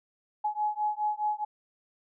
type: beating tone pair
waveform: sine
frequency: 842 / 846.8 Hz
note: G#5 / G#5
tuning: +24 / +33 cents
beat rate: 4.8 Hz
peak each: -30 / -30 dBFS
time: 0.44-1.45 s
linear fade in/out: 10 ms
effects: none